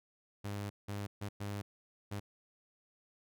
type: tone bursts at uneven times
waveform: sawtooth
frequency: 101.6 Hz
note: G#2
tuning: 38 cents flat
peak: -34 dBFS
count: 5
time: 0.44-0.7 / 0.88-1.07 / 1.21-1.29 / 1.4-1.62 / 2.11-2.2 s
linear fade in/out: 10 ms
effects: none